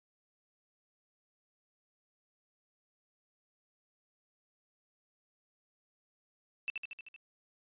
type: tone with echo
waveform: sine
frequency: 2652 Hz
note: E7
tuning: 10 cents sharp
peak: -32 dBFS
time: 6.68-6.7 s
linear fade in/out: 0 ms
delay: 77 ms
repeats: 6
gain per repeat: -3 dB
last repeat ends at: 7.162 s
effects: resampled to 8000 Hz